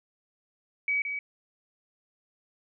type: tone with echo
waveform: sine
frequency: 2274 Hz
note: C#7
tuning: 44 cents sharp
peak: -24 dBFS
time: 0.88-1.02 s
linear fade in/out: 2 ms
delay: 170 ms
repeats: 1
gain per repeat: -6 dB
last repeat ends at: 1.19 s
effects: none